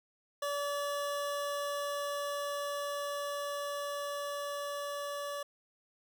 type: tone with level ramp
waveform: 25% pulse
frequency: 574 Hz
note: D5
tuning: 40 cents flat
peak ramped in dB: -29 to -33 dBFS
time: 0.42-5.43 s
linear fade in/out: 5 ms
effects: none